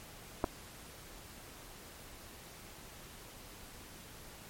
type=clicks; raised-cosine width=1 ms; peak=-16 / -20 dBFS; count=2; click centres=0.441 / 0.444 s; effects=pink hiss -52 dBFS RMS until 4.49 s + MP3 64 kbps